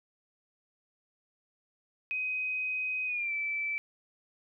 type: tone with pitch glide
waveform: sine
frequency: 2515 to 2320 Hz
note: D#7 to D7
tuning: +18 to -22 cents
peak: -30 dBFS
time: 2.11-3.78 s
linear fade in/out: 0 ms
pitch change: -140 cents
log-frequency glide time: 3.06-3.33 s
effects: none